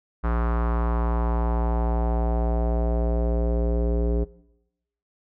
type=tone with low-pass filter sweep; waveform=square; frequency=58.27 Hz; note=A#1; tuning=in tune; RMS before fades=-23 dBFS; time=0.23-4.25 s; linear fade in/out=20 ms; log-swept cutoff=1300 to 450 Hz; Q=2.7; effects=noise-tail reverb RT60 0.9 s tail -21 dB re dry